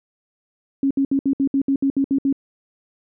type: tone bursts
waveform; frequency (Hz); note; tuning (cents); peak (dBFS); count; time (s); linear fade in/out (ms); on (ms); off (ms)
sine; 274; C#4; -20; -15; 11; 0.83-2.327; 2; 77; 65
effects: none